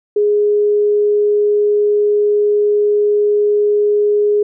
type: tone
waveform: sine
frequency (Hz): 415.3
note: G#4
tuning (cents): 0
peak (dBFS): -10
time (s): 0.16-4.43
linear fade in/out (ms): 5
effects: none